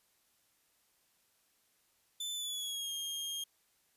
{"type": "tone with pitch glide", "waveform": "sawtooth", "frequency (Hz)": [3520, 3228], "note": ["A7", "G#7"], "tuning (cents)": [0, -50], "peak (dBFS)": -34, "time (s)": [2.2, 3.44], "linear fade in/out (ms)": 5, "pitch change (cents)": -150, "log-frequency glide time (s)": [2.34, 2.92], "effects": ["white hiss -73 dBFS RMS until 3.96 s", "resampled to 32000 Hz"]}